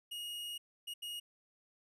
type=tone bursts at uneven times; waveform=45% pulse; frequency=2873 Hz; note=F7; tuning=48 cents sharp; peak=-40 dBFS; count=3; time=0.11-0.58 / 0.87-0.94 / 1.02-1.2 s; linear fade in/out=10 ms; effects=resampled to 32000 Hz